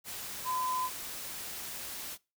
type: tone in noise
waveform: sine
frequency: 1015 Hz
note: B5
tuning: 47 cents sharp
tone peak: -30 dBFS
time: 0.44-0.9 s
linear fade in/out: 50 ms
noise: white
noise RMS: -41 dBFS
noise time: 0.04-2.18 s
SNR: +8 dB
effects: noise-tail reverb RT60 0.3 s tail -24 dB re dry

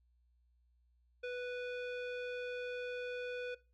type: tone with low-pass filter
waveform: square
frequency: 493.9 Hz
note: B4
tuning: in tune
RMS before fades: -41 dBFS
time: 1.23-3.55 s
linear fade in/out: 10 ms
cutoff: 2700 Hz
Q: 1.9
effects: noise-tail reverb RT60 0.3 s tail -20 dB re dry + added 60 Hz sine -69 dBFS peak until 3.73 s

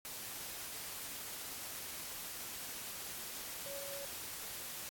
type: tone in noise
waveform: sine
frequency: 559 Hz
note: C#5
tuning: 14 cents sharp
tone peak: -46 dBFS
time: 3.66-4.05 s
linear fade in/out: 0 ms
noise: white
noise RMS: -45 dBFS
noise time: 0.05-4.89 s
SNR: -4 dB
effects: AAC 64 kbps

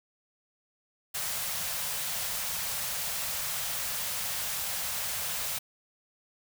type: band-stop noise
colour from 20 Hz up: white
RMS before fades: -33 dBFS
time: 1.14-5.59 s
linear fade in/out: 10 ms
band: 200 to 490 Hz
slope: 48 dB/octave
effects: none

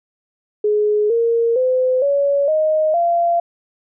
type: tone with pitch steps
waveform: sine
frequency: 420.2 / 463.6 / 511.4 / 564.1 / 622.4 / 686.6 Hz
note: G#4 / A#4 / C5 / C#5 / D#5 / F5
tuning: +20 / -10 / -40 / +30 / 0 / -30 cents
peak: -13 dBFS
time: 0.64-3.4 s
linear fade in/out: 5 ms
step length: 460 ms
effects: none

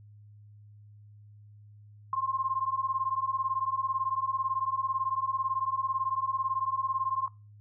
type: beating tone pair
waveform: sine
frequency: 1051 / 1069 Hz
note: C6 / C6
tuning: +7 / +37 cents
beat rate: 18 Hz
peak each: -31 / -30 dBFS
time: 2.13-7.28 s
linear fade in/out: 2 ms
effects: noise-tail reverb RT60 0.3 s tail -23 dB re dry + added 104 Hz sine -50 dBFS peak until 7.6 s

